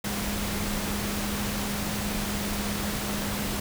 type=tone in noise; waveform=sine; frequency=204.6 Hz; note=G#3; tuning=26 cents flat; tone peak=-32 dBFS; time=0.04-3.6 s; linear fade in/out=5 ms; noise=pink; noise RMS=-31 dBFS; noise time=0.04-3.6 s; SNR=-4 dB; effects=none